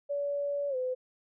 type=tone with pitch glide; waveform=sine; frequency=571 to 508.7 Hz; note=D5 to C5; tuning=-49 to -49 cents; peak=-29 dBFS; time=0.09-0.95 s; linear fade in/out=20 ms; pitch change=-200 cents; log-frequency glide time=0.69-0.76 s; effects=none